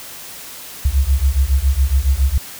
sine beating tone pair, 64.2 / 71.4 Hz, C2 / D2, -32 / -48 cents, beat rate 7.2 Hz, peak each -15 dBFS, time 0.85-2.38 s, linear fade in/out 5 ms, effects white hiss -34 dBFS RMS until 2.59 s

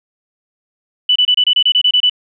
sine tone bursts, 2977 Hz, F#7, 10 cents sharp, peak -8 dBFS, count 11, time 1.09-2.097 s, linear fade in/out 5 ms, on 67 ms, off 27 ms, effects none

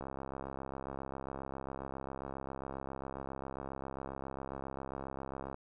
click train, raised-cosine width 1 ms, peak -27 dBFS, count 374, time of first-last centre 0.01-5.544 s, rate 67.4 Hz, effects none

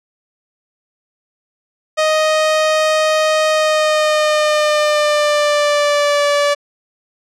sawtooth tone with pitch glide, 623 to 577.9 Hz, D#5 to D5, +2 to -28 cents, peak -8 dBFS, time 1.97-6.55 s, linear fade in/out 20 ms, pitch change -130 cents, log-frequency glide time 3.49-6.27 s, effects low-pass 7000 Hz 12 dB/octave

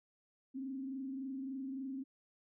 sine tone with frequency modulation, 267 Hz, C4, 35 cents sharp, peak -39 dBFS, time 0.54-2.04 s, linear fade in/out 20 ms, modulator 23.5 Hz, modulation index 0.5, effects none

